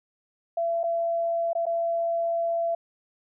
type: tone with dropouts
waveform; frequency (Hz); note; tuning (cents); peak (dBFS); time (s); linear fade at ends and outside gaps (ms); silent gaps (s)
sine; 674; E5; +38; -23; 0.57-2.75; 5; 0.833-0.838 / 1.532-1.551 / 1.656-1.665
effects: none